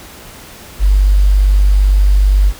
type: tone with quantisation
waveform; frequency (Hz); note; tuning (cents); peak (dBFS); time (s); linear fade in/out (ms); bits
sine; 48.85; G1; -5; -6; 0.79-2.53; 50; 6
effects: pink hiss -35 dBFS RMS until 2.59 s